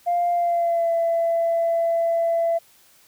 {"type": "tone with pitch glide", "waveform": "sine", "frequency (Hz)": [698.5, 670.4], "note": ["F5", "E5"], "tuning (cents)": [0, 29], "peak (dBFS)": -17, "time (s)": [0.06, 2.59], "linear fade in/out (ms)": 20, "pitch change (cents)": -71, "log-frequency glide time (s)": [0.32, 0.91], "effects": ["tanh soft clip ceiling -14 dBFS", "white hiss -55 dBFS RMS until 3.07 s"]}